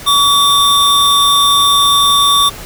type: tone pair together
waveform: square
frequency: 1137 / 3610 Hz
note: C#6 / A7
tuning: +44 / +44 cents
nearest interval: octave + minor sixth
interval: 2000 cents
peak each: -11 dBFS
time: 0.06-2.5 s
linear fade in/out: 20 ms
effects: pink hiss -30 dBFS RMS until 2.65 s